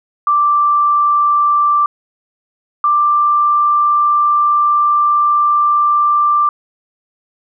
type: tone pair in turn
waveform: sine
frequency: 1174.7 / 1180.8 Hz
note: D6 / D6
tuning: 0 / +9 cents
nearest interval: unison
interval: 9 cents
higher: second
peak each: -9 dBFS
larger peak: neither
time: 0.27-1.86 / 2.84-6.49 s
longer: second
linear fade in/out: 2 ms
effects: none